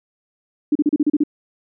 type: tone bursts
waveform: sine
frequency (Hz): 296.9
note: D4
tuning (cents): +19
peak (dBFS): -12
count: 8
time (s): 0.72-1.237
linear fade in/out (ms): 5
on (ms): 34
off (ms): 35
effects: none